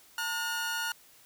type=tone pair together; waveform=sawtooth; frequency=906 / 1438.2 Hz; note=A#5 / F#6; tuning=-50 / -50 cents; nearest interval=minor sixth; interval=800 cents; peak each=-34 / -28 dBFS; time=0.18-0.92 s; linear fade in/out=2 ms; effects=white hiss -58 dBFS RMS until 1.25 s